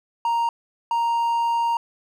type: tone bursts at uneven times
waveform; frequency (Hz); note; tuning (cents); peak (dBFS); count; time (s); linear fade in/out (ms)
triangle; 932.3; A#5; 0; -17; 2; 0.25-0.49 / 0.91-1.77; 2
effects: none